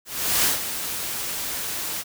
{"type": "noise with ADSR envelope", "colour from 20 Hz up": "white", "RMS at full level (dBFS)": -19, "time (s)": [0.05, 2.04], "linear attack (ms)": 390, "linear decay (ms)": 150, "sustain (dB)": -10, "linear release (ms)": 38, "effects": []}